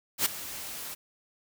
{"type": "noise with ADSR envelope", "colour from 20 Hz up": "white", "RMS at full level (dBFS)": -23, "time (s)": [0.18, 0.95], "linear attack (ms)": 76, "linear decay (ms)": 10, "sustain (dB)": -16, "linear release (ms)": 16, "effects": []}